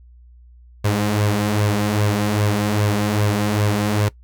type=tone with flanger; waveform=sawtooth; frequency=104.2 Hz; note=G#2; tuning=6 cents sharp; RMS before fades=-19 dBFS; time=0.84-4.09 s; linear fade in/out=10 ms; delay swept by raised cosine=1.8 to 5.9 ms; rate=2.5 Hz; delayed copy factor=+0.6; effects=noise-tail reverb RT60 0.1 s tail -20 dB re dry + added 60 Hz sine -43 dBFS peak until 4.23 s